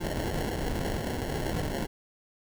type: noise with sample-and-hold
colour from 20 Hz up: pink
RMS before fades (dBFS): -31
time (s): 0-1.87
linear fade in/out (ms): 20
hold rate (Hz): 1225
effects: none